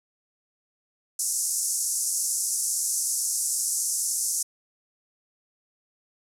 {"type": "band-pass noise", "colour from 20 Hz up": "white", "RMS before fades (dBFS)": -27, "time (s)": [1.19, 4.43], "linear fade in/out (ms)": 5, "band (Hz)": [5600, 11000], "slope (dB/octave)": 48, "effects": []}